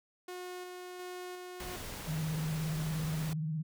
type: tone with tremolo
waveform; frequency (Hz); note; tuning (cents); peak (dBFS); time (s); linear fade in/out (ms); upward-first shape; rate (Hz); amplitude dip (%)
sawtooth; 361.8; F#4; -39; -37; 0.28-1.76; 5; square; 1.4; 25
type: noise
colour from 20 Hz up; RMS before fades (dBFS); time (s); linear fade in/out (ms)
pink; -43; 1.6-3.33; 0
type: tone with vibrato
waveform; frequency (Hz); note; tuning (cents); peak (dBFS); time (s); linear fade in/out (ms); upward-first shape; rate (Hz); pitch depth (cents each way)
sine; 156.6; D#3; +11; -32; 2.07-3.63; 20; sine; 17; 68
effects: none